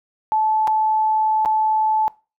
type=tone with dropouts; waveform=sine; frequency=869 Hz; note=A5; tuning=22 cents flat; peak=-15 dBFS; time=0.32-2.08 s; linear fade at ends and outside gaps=0 ms; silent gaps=0.673-0.678 / 1.45-1.458 s; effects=noise-tail reverb RT60 0.3 s tail -21 dB re dry